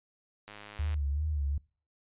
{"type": "click train", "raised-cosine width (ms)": 0.3, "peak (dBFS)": -30, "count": 49, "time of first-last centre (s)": [0.48, 0.942], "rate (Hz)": 104}
{"type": "tone with vibrato", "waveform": "sine", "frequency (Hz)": 73.6, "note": "D2", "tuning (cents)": 4, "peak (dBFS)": -28, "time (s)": [0.79, 1.58], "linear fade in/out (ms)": 5, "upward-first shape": "sine", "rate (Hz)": 2.6, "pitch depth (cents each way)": 91}
{"effects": ["noise-tail reverb RT60 0.4 s tail -24 dB re dry", "resampled to 8000 Hz"]}